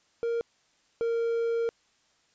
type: tone pair in turn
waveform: triangle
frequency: 466.2 / 463 Hz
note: A#4 / A#4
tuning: 0 / -12 cents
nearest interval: unison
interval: 12 cents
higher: first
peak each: -24 / -23 dBFS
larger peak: second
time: 0.23-0.41 / 1.01-1.69 s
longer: second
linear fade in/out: 0 ms
effects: white hiss -67 dBFS RMS until 2.34 s + resampled to 16000 Hz